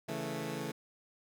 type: chord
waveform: 15% pulse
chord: A major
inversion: first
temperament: equal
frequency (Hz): 138.59 / 164.81 / 220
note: C#3 / E3 / A3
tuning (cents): 0 / 0 / 0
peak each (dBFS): -35 / -34 / -34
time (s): 0.08-0.72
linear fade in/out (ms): 10
effects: none